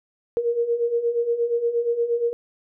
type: beating tone pair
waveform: sine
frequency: 464.9 / 473.4 Hz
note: A#4 / A#4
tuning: -5 / +27 cents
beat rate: 8.5 Hz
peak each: -26 / -21 dBFS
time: 0.37-2.33 s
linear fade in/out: 0 ms
effects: none